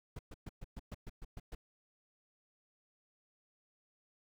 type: noise bursts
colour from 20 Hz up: brown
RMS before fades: -44 dBFS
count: 10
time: 0.16-1.55 s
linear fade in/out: 5 ms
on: 31 ms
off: 120 ms
effects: none